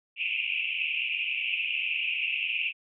white band-pass noise, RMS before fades -30 dBFS, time 0.16-2.73 s, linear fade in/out 50 ms, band 2400 to 2800 Hz, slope 96 dB/octave, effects none

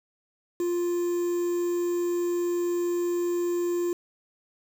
triangle tone with quantisation, 349.2 Hz, F4, in tune, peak -22 dBFS, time 0.6-3.93 s, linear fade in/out 2 ms, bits 7, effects none

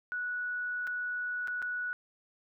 sine tone with dropouts, 1471 Hz, F#6, 11 cents flat, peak -32 dBFS, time 0.12-1.93 s, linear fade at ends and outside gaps 0 ms, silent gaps 0.87-0.874 / 1.474-1.481 / 1.619-1.625 s, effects none

